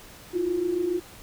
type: tone pair together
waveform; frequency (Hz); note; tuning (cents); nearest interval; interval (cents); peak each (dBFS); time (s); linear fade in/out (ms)
sine; 329.1 / 356.3; E4 / F4; -3 / +35; minor second; 138; -30 / -24; 0.33-1; 20
effects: pink hiss -47 dBFS RMS until 1.22 s